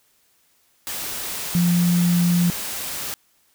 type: tone in noise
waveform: sine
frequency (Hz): 174.61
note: F3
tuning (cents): 0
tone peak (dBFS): -15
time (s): 1.55-2.5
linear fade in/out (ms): 0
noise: white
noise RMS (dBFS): -29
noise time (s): 0.87-3.14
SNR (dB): +11
effects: white hiss -62 dBFS RMS until 3.54 s